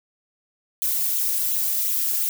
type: noise with flanger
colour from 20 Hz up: violet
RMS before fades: -23 dBFS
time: 0.82-2.29 s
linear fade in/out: 0 ms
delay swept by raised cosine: 0.28 to 2.78 ms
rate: 2.8 Hz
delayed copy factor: +0.65
effects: none